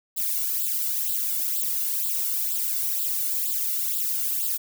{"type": "noise with flanger", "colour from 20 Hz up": "violet", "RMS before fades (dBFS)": -26, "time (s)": [0.16, 4.58], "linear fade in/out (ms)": 20, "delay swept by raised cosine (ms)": [0.24, 1.44], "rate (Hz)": 2.1, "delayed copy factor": 0.8, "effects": []}